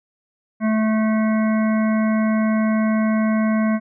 harmonic tone with a mistuned harmonic, 218.4 Hz, A3, 13 cents flat, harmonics 1 / 3 / 5 / 7 / 9 / 10, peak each -16 / -26 / -30 / -33 / -35 / -36 dBFS, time 0.6-3.8 s, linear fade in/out 50 ms, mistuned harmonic 9, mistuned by -22 cents, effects none

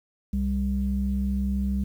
sine tone pair together, 66.08 / 198.4 Hz, C2 / G3, +18 / +21 cents, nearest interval octave + perfect fifth, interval 1903 cents, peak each -25 dBFS, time 0.33-1.84 s, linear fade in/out 5 ms, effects tanh soft clip ceiling -16 dBFS + 9-bit

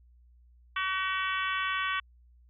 harmonic tone with a mistuned harmonic, 378.5 Hz, F#4, 39 cents sharp, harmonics 3 / 4 / 5 / 6 / 7 / 8 / 9, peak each -32 / -34 / -36 / -38 / -39 / -40 / -41 dBFS, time 0.76-2 s, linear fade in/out 5 ms, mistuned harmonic 7, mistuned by +20 cents, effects added 60 Hz sine -56 dBFS peak until 2.49 s

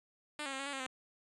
5% pulse tone with pitch steps, 298.7 / 273.2 / 267 / 275.8 / 283.8 / 268.6 / 259 Hz, D4 / C#4 / C4 / C#4 / C#4 / C4 / C4, +29 / -25 / +35 / -9 / +41 / +46 / -17 cents, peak -27 dBFS, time 0.39-0.866 s, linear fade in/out 2 ms, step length 68 ms, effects resampled to 24000 Hz

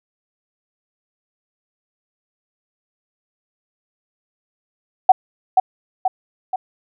sine tone with echo, 751 Hz, F#5, 26 cents sharp, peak -3 dBFS, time 5.09-5.12 s, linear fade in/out 5 ms, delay 480 ms, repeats 3, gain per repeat -5 dB, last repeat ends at 6.56 s, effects none

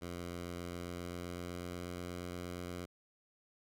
10% pulse tone with pitch glide, 87.31 to 88.53 Hz, F2 to F2, 0 to +24 cents, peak -33 dBFS, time 0.01-2.86 s, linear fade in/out 20 ms, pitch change +24 cents, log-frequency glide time 0.51-1.98 s, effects none

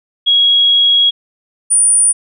sine tone pair in turn, 3312 / 9392 Hz, G#7 / D9, -5 / -1 cents, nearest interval octave + tritone, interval 1804 cents, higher second, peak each -7 / -7 dBFS, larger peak neither, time 0.26-1.11 / 1.7-2.13 s, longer first, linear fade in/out 20 ms, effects none

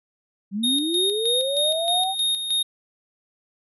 sine linear sweep, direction up, 188.5 to 786 Hz, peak -23 dBFS, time 0.51-2.15 s, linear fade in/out 50 ms
square tone with tremolo, 3708 Hz, A#7, 10 cents flat, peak -20 dBFS, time 0.63-2.63 s, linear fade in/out 10 ms, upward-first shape square, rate 3.2 Hz, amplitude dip 55%
effects resampled to 32000 Hz

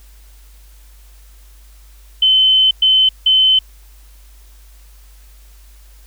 sine tone bursts at uneven times, 3060 Hz, G7, 42 cents flat, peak -8 dBFS, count 3, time 2.22-2.71 / 2.82-3.09 / 3.26-3.59 s, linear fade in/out 5 ms, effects added 50 Hz sine -40 dBFS peak until 6.06 s + white hiss -51 dBFS RMS until 6.06 s

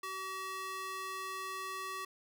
square tone with high-pass filter, 380 Hz, F#4, 46 cents sharp, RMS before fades -41 dBFS, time 0.03-2.05 s, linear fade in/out 5 ms, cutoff 940 Hz, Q 1.4, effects none

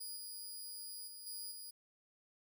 15% pulse tone with level steps, 4899 Hz, D#8, 28 cents flat, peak -37 / -39 / -43 / -37 / -41 dBFS, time 0-1.71 s, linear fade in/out 10 ms, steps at 0.16 / 1.07 / 1.26 / 1.51 s, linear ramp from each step 10 ms, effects none

